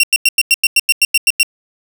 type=tone bursts; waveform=sawtooth; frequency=2746 Hz; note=F7; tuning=30 cents flat; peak=-4 dBFS; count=12; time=0-1.431 s; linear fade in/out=2 ms; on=34 ms; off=93 ms; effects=none